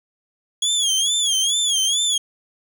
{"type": "tone with vibrato", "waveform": "25% pulse", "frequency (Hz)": 3322, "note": "G#7", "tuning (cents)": 0, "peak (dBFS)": -13, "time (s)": [0.62, 2.18], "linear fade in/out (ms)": 5, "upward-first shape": "sine", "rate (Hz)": 2.3, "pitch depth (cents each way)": 120, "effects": []}